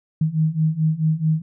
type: beating tone pair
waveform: sine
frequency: 155.1 / 159.7 Hz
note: D#3 / D#3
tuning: -5 / +45 cents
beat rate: 4.6 Hz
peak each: -21 / -19 dBFS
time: 0.21-1.42 s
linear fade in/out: 5 ms
effects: none